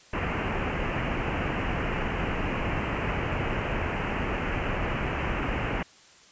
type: low-pass noise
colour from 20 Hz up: pink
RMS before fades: -29 dBFS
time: 0.13-5.83 s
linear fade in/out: 5 ms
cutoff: 2900 Hz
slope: 96 dB/octave
effects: white hiss -54 dBFS RMS until 6.31 s + resampled to 16000 Hz